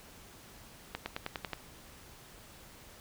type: accelerating click train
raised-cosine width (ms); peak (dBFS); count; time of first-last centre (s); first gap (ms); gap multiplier
0.3; -19; 7; 0.95-1.533; 110; 0.95
effects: pink hiss -54 dBFS RMS until 3 s